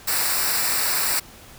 white noise with comb filter, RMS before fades -22 dBFS, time 0.07-1.2 s, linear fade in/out 10 ms, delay 0.31 ms, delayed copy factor -0.7, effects pink hiss -45 dBFS RMS until 1.58 s

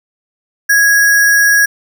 sine tone with sample-and-hold, 1658 Hz, G#6, 3 cents flat, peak -6 dBFS, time 0.69-1.66 s, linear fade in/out 10 ms, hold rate 7350 Hz, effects none

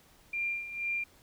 sine tone with tremolo, 2387 Hz, D7, 28 cents sharp, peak -29 dBFS, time 0.33-1.04 s, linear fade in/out 5 ms, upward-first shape sine, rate 2.1 Hz, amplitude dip 70%, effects pink hiss -61 dBFS RMS until 1.22 s

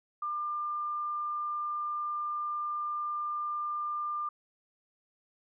sine tone, 1197 Hz, D6, 33 cents sharp, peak -31 dBFS, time 0.22-4.29 s, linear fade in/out 5 ms, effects none

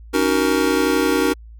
square chord, D# minor seventh, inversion third, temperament just, 280 / 311.1 / 373.4 / 466.7 Hz, C#4 / D#4 / F#4 / A#4, +18 / 0 / +16 / +2 cents, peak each -22 dBFS, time 0.13-1.34 s, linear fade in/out 20 ms, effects added 56 Hz sine -37 dBFS peak until 1.59 s

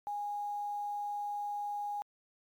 sine tone with quantisation, 823 Hz, G#5, 16 cents flat, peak -34 dBFS, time 0.07-2.02 s, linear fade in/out 0 ms, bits 10, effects MP3 96 kbps

